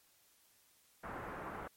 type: low-pass noise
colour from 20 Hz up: white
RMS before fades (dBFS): -45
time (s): 1.03-1.68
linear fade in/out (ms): 10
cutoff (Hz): 1500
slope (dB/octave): 24
effects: white hiss -69 dBFS RMS until 1.76 s + MP3 64 kbps